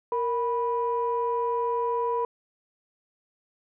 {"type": "tone pair together", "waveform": "sine", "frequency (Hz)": [466.2, 983.6], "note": ["A#4", "B5"], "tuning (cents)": [0, -7], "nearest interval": "octave + minor second", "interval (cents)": 1293, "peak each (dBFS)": -26, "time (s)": [0.12, 2.25], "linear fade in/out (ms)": 2, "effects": ["tanh soft clip ceiling -16 dBFS"]}